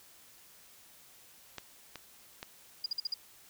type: clicks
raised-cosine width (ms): 0.2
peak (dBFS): -22 / -25 / -23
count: 3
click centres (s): 1.583 / 1.957 / 2.429
type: tone bursts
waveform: sine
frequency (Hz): 4859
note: D#8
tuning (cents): -42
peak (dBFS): -30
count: 5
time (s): 2.84-3.141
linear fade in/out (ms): 5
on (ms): 21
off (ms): 49
effects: white hiss -58 dBFS RMS until 3.49 s